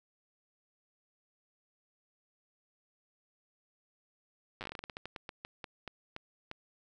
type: slowing click train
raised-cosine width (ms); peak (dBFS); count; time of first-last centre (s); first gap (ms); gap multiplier
0.3; -25; 21; 4.61-6.514; 8; 1.22
effects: none